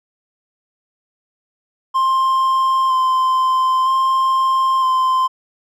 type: tone with vibrato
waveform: triangle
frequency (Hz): 1046.5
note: C6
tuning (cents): 0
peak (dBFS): -11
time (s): 1.94-5.28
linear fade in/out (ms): 20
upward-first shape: square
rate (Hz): 0.52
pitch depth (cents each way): 13
effects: none